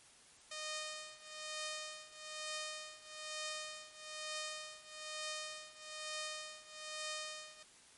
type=tone with tremolo; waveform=5% pulse; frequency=616 Hz; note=D#5; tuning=17 cents flat; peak=-28 dBFS; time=0.51-7.63 s; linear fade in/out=5 ms; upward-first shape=triangle; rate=1.1 Hz; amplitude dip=90%; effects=white hiss -62 dBFS RMS until 7.97 s + MP3 48 kbps